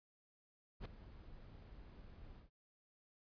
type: noise with ADSR envelope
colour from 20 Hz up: brown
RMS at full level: -40 dBFS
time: 0.8-2.5 s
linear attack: 55 ms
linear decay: 3 ms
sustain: -16 dB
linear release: 120 ms
effects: resampled to 11025 Hz